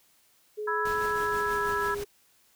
sine tone with pitch glide, 423.3 to 408.2 Hz, G#4 to G#4, +33 to -30 cents, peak -31 dBFS, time 0.57-2.05 s, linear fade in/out 20 ms, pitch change -63 cents, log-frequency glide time 0.98-1.84 s
sine chord, E major, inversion second, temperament equal with one note detuned, 987.8 / 1318.5 / 1666 Hz, B5 / E6 / G#6, 0 / 0 / +5 cents, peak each -31 dBFS, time 0.67-1.95 s, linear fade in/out 10 ms
pink noise with tremolo, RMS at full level -40 dBFS, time 0.85-2.04 s, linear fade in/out 5 ms, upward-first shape sine, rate 6.2 Hz, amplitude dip 40%
effects white hiss -64 dBFS RMS until 2.55 s

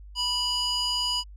square tone with band-pass filter, 982 Hz, B5, 10 cents flat, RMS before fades -27 dBFS, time 0.15-1.24 s, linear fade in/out 50 ms, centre 4200 Hz, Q 4.2, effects added 50 Hz sine -42 dBFS peak until 1.36 s + resampled to 32000 Hz

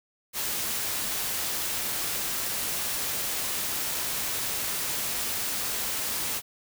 white noise, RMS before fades -30 dBFS, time 0.33-6.42 s, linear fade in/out 50 ms, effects none

